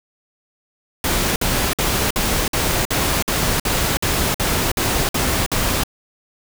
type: noise bursts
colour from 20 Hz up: pink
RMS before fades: -19 dBFS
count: 13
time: 1.04-5.836 s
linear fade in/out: 2 ms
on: 320 ms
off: 53 ms
effects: none